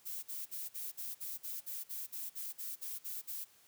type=noise bursts; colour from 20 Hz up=violet; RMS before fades=-42 dBFS; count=15; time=0.05-3.45 s; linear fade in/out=20 ms; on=180 ms; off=50 ms; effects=white hiss -65 dBFS RMS until 3.67 s + high-pass 60 Hz 12 dB/octave